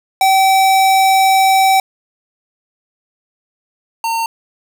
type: tone pair in turn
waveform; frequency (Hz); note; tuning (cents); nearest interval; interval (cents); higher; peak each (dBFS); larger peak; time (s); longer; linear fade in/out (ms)
square; 769 / 911.6; G5 / A#5; -33 / -39; minor third; 294; second; -9 / -16; first; 0.21-1.8 / 4.04-4.26; first; 2
effects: none